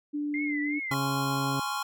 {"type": "tone", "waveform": "sine", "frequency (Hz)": 293.7, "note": "D4", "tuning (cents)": 0, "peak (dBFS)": -28, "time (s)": [0.13, 0.8], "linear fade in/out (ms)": 20}
{"type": "tone with vibrato", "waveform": "sine", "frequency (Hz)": 2077, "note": "C7", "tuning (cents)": -13, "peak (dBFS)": -31, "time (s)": [0.34, 0.94], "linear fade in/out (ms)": 2, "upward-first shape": "triangle", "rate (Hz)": 2.8, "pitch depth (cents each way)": 110}
{"type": "chord", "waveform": "square", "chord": "Db major seventh", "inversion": "second", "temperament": "just", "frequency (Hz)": [831.5, 1039.4, 1108.7, 1385.9], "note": ["Ab5", "C6", "Db6", "F6"], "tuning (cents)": [2, -12, 0, -14], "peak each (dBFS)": -36, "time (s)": [0.91, 1.83], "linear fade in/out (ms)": 5}
{"type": "harmonic tone", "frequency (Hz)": 137.4, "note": "C#3", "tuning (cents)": -15, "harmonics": [1, 2, 3, 4, 5, 6], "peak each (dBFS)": [-31, -32, -41, -43, -46, -48], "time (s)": [0.91, 1.6], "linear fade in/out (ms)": 2}
{"effects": []}